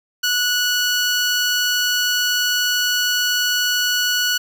15% pulse tone, 1471 Hz, F#6, 11 cents flat, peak -10 dBFS, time 0.23-4.38 s, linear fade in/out 10 ms, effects none

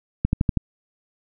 click train, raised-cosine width 5 ms, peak -6 dBFS, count 5, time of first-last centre 0.25-0.573 s, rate 12.4 Hz, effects none

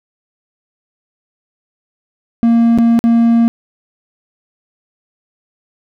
triangle tone with dropouts, 232.1 Hz, A#3, 7 cents flat, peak -5 dBFS, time 2.43-3.48 s, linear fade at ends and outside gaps 0 ms, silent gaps 2.777-2.786 / 2.991-3.04 s, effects none

